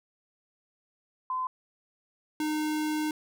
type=tone pair in turn; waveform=sine / square; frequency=1025 / 306.3 Hz; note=C6 / D#4; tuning=-36 / -27 cents; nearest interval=octave + major sixth; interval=2091 cents; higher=first; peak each=-28 dBFS; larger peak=neither; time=1.3-1.47 / 2.4-3.11 s; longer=second; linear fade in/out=2 ms; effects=none